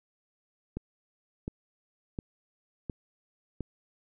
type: click train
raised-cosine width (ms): 3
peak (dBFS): -21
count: 5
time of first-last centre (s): 0.77-3.607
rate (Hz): 1.41
effects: none